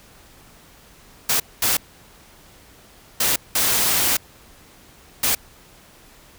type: noise bursts at uneven times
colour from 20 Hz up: white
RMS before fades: -19 dBFS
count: 5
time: 1.29-1.4 / 1.62-1.77 / 3.2-3.36 / 3.55-4.17 / 5.23-5.35 s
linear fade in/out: 5 ms
effects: pink hiss -49 dBFS RMS until 6.38 s